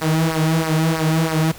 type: tone with flanger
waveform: sawtooth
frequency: 160 Hz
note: D#3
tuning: 49 cents sharp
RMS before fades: -18 dBFS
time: 0.01-1.52 s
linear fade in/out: 10 ms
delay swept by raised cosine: 0.28 to 4.48 ms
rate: 3.1 Hz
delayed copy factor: -0.75
effects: pink hiss -39 dBFS RMS until 1.58 s